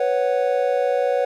triangle chord, B suspended second, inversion none, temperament equal, 493.9 / 554.4 / 740 Hz, B4 / C#5 / F#5, 0 / 0 / 0 cents, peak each -19 / -19 / -23 dBFS, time 0-1.25 s, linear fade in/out 5 ms, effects none

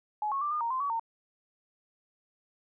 sine tone with pitch steps, 846 / 1099 / 1178 / 1214 / 930 / 1038 / 1134 / 913 Hz, G#5 / C#6 / D6 / D#6 / A#5 / C6 / C#6 / A#5, +32 / -15 / +5 / -43 / -4 / -14 / +39 / -36 cents, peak -28 dBFS, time 0.22-0.996 s, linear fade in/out 2 ms, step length 97 ms, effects none

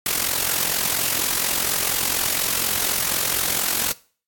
white noise with amplitude modulation, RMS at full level -19 dBFS, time 0.06-3.92 s, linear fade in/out 2 ms, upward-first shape sine, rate 44.2 Hz, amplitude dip 65%, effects noise-tail reverb RT60 0.4 s tail -20 dB re dry + AAC 64 kbps

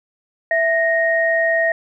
sine tone pair together, 659.3 / 1864.8 Hz, E5 / A#6, 0 / 0 cents, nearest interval octave + tritone, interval 1800 cents, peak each -17 dBFS, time 0.51-1.72 s, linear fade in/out 2 ms, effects none

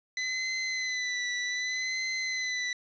sawtooth tone with vibrato, 2010 Hz, B6, 30 cents sharp, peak -26 dBFS, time 0.17-2.73 s, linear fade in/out 2 ms, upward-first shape sine, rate 0.65 Hz, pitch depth 38 cents each way, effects resampled to 16000 Hz + 9-bit

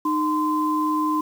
sine tone pair together, 307.2 / 1031.9 Hz, D#4 / C6, -22 / -24 cents, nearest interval octave + major sixth, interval 2098 cents, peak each -22 / -22 dBFS, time 0.05-1.21 s, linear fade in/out 5 ms, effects 7-bit

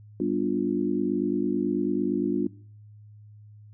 sine chord, G dominant seventh, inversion none, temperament just, 196 / 245 / 294 / 352.8 Hz, G3 / B3 / D4 / F4, 0 / -14 / +2 / +18 cents, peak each -31 / -29 / -27 / -28 dBFS, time 0.2-2.47 s, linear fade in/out 2 ms, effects noise-tail reverb RT60 0.5 s tail -20 dB re dry + added 105 Hz sine -46 dBFS peak until 3.73 s

